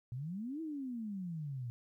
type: exponential two-way sweep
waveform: sine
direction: up then down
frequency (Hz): 116.54 to 329.6 to 116.54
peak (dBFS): -38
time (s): 0.12-1.7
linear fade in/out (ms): 0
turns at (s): 0.61
effects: 13-bit